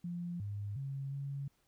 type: tone with pitch steps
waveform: sine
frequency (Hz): 174 / 102 / 137 / 139.4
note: F3 / G#2 / C#3 / C#3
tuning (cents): -6 / -31 / -20 / +10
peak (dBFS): -37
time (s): 0.04-1.48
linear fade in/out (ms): 5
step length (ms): 360
effects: pink hiss -75 dBFS RMS until 1.67 s

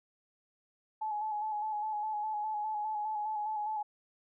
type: tone with vibrato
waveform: sine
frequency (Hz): 852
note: G#5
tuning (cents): +44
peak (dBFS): -32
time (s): 1.01-3.83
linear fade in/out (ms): 10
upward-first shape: square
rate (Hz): 4.9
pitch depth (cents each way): 30
effects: none

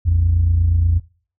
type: tone pair together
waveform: sine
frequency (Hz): 57 / 85.4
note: A#1 / F2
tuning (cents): -38 / -38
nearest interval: perfect fifth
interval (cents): 700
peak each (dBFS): -19 / -12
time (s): 0.05-1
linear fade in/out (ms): 20
effects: noise-tail reverb RT60 0.4 s tail -21 dB re dry + tanh soft clip ceiling -7 dBFS

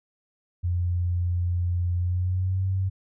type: tone with pitch glide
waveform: sine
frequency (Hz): 88.1 to 94.97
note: F2 to F#2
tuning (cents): +16 to +46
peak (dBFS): -22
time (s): 0.63-2.9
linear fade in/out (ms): 20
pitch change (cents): +130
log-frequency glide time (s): 1.96-2.64
effects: none

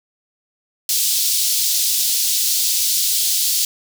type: high-pass noise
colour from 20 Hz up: pink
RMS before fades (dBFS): -18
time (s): 0.89-3.65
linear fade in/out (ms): 2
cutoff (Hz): 3900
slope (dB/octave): 24
effects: none

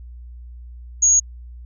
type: tone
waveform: sine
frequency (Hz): 6645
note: G#8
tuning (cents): 0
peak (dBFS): -11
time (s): 1.02-1.2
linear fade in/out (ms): 10
effects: added 60 Hz sine -35 dBFS peak until 1.65 s

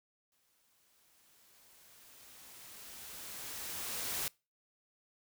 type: noise with exponential growth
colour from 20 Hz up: white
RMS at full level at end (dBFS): -36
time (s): 0.32-4.28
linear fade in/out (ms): 1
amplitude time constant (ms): 860
effects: noise-tail reverb RT60 0.3 s tail -25 dB re dry

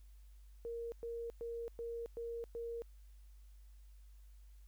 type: tone bursts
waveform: sine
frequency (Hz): 466.2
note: A#4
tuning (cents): 0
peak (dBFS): -40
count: 6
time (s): 0.65-2.82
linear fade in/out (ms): 0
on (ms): 270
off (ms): 110
effects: added 50 Hz sine -55 dBFS peak until 4.67 s + white hiss -75 dBFS RMS until 4.67 s

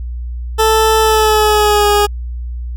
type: tone with pitch glide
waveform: 20% pulse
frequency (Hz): 440 to 412.9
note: A4 to G#4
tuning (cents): 0 to -10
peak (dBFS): -4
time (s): 0.58-2.07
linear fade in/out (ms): 20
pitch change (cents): -110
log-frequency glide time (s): 1.01-1.87
effects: added 60 Hz sine -20 dBFS peak until 2.76 s

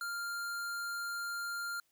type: tone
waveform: square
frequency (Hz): 1396.9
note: F6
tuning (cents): 0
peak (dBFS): -37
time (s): 0.01-1.8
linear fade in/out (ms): 2
effects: white hiss -75 dBFS RMS until 1.91 s

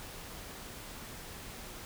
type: silence
effects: pink hiss -46 dBFS RMS until 1.85 s

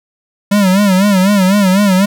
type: tone with vibrato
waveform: square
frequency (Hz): 195.2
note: G3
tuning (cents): -7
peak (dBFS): -8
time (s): 0.51-2.06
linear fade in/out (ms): 10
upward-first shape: sine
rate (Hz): 4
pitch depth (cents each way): 110
effects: none

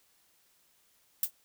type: noise with exponential decay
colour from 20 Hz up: violet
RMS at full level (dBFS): -23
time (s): 1.23-1.31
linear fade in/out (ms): 2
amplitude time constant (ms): 17
effects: white hiss -68 dBFS RMS until 1.44 s

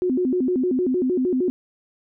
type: tone with vibrato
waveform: sine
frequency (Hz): 305.4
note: D#4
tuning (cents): -32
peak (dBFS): -18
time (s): 0.02-1.5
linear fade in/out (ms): 0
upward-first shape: square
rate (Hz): 6.5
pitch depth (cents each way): 300
effects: none

